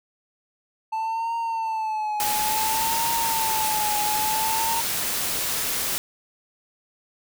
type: tone with vibrato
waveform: triangle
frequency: 880 Hz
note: A5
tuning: in tune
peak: -22 dBFS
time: 0.92-4.81 s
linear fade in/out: 10 ms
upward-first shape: triangle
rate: 0.57 Hz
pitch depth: 89 cents each way
type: noise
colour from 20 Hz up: white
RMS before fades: -26 dBFS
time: 2.2-5.98 s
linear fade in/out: 0 ms
effects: none